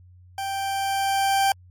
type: tone with level ramp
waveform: 40% pulse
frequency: 784 Hz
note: G5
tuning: in tune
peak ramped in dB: -26 to -16 dBFS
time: 0.38-1.52 s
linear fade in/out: 2 ms
effects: added 90 Hz sine -47 dBFS peak until 1.7 s + MP3 64 kbps